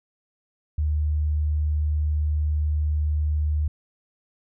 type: tone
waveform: sine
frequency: 75.6 Hz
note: D#2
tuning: 49 cents flat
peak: -20 dBFS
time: 0.78-3.68 s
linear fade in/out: 5 ms
effects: none